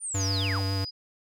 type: linear sweep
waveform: sine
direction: down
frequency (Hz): 9470 to 383.9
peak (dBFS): -30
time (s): 0-0.62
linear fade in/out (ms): 50
type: tone with vibrato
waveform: square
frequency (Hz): 97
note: G2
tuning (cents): -18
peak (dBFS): -27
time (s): 0.14-0.85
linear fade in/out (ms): 10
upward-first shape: sine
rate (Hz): 7.2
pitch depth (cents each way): 17
type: tone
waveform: sine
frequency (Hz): 4937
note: D#8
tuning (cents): -14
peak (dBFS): -34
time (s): 0.19-0.91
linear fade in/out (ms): 20
effects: none